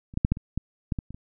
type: clicks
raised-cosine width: 5 ms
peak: -30 / -12 / -7 / -8 / -24 / -14 / -13 / -17 / -26 / -29 dBFS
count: 10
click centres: 0.139 / 0.174 / 0.249 / 0.32 / 0.371 / 0.576 / 0.922 / 0.988 / 1.106 / 1.145 s
effects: none